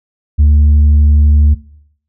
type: tone with tanh clipping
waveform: sine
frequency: 74 Hz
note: D2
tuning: 14 cents sharp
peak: -5 dBFS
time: 0.38-1.55 s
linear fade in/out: 20 ms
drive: 2 dB
effects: noise-tail reverb RT60 0.7 s tail -19 dB re dry